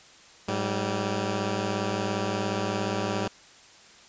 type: tone pair together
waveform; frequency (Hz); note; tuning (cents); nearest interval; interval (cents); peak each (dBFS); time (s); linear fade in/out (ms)
10% pulse; 105.38 / 193.6; G#2 / G3; +26 / -21; major seventh; 1053; -21; 0.48-3.28; 5
effects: white hiss -52 dBFS RMS until 4.08 s + resampled to 16000 Hz